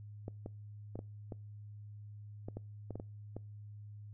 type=clicks; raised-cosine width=2 ms; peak=-29 dBFS; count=11; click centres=0.281 / 0.461 / 0.956 / 0.991 / 1.322 / 2.485 / 2.57 / 2.907 / 2.956 / 2.999 / 3.366 s; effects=noise-tail reverb RT60 0.4 s tail -25 dB re dry + added 104 Hz sine -47 dBFS peak until 4.13 s